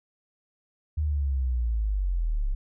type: linear sweep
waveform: sine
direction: down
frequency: 77.78 to 32.15 Hz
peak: -23 dBFS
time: 0.97-2.55 s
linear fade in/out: 10 ms
effects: none